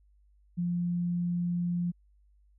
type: tone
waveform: sine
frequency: 174.61 Hz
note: F3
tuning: in tune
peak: -27 dBFS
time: 0.57-1.92 s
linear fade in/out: 20 ms
effects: added 50 Hz sine -60 dBFS peak until 2.58 s